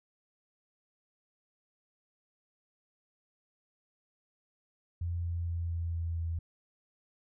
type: tone with pitch steps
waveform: sine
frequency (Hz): 86 / 85.41 / 84.82 / 84.23 / 83.65 / 83.07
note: F2 / F2 / E2 / E2 / E2 / E2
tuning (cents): -26 / -38 / +50 / +38 / +26 / +14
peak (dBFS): -31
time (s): 5.01-6.39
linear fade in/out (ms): 5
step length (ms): 230
effects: none